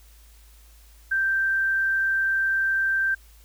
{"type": "tone", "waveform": "sine", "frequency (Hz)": 1568, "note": "G6", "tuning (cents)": 0, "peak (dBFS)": -20, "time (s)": [1.11, 3.15], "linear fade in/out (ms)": 10, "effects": ["added 54 Hz sine -49 dBFS peak until 3.44 s", "white hiss -57 dBFS RMS until 3.44 s"]}